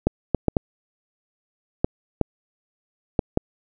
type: clicks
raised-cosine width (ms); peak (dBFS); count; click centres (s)
2; -4; 8; 0.07 / 0.347 / 0.483 / 0.568 / 1.845 / 2.213 / 3.192 / 3.374
effects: none